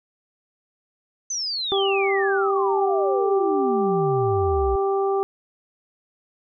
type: exponential sweep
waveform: sine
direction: down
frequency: 6230 to 58.27 Hz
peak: -24 dBFS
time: 1.3-4.76 s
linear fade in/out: 5 ms
type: harmonic tone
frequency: 392 Hz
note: G4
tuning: in tune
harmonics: 1 / 2 / 3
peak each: -20 / -26 / -30 dBFS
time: 1.72-5.23 s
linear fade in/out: 0 ms
effects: none